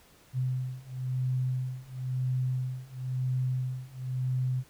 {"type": "beating tone pair", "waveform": "sine", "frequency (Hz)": [127.6, 128.58], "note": ["C3", "C3"], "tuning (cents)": [-43, -30], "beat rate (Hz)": 0.98, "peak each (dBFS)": [-32, -31], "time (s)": [0.33, 4.64], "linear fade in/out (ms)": 50, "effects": ["pink hiss -59 dBFS RMS until 4.69 s"]}